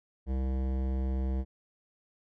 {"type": "tone with hard clipping", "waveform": "sine", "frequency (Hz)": 65.41, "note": "C2", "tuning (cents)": 0, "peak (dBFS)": -30, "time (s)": [0.26, 1.45], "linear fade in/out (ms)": 50, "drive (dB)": 16, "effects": []}